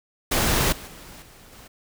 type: noise with level steps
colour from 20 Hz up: pink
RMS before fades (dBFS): -21 / -39 / -43 / -49 / -46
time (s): 0.31-1.68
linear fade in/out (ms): 10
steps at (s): 0.72 / 0.87 / 1.22 / 1.52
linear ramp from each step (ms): 5
effects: none